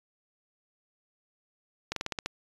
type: slowing click train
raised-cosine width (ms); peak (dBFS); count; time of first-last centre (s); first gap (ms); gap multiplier
0.2; -14; 7; 1.92-2.26; 43; 1.11
effects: resampled to 24000 Hz